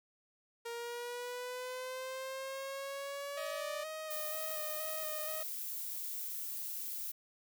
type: linear sweep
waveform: sawtooth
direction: up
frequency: 466.2 to 587.3 Hz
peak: -36 dBFS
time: 0.65-3.84 s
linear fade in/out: 10 ms
type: tone with vibrato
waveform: sawtooth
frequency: 622.3 Hz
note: D#5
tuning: in tune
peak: -37 dBFS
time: 3.37-5.43 s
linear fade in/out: 5 ms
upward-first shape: square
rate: 2.1 Hz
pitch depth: 17 cents each way
type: noise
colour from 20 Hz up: violet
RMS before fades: -41 dBFS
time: 4.1-7.12 s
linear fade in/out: 10 ms
effects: none